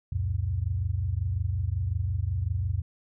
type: tone cluster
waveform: sine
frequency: 68.7 / 90.4 / 115.9 Hz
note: C#2 / F#2 / A#2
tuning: -15 / -40 / -10 cents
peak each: -33 / -27 / -32 dBFS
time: 0.12-2.82 s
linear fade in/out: 5 ms
effects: none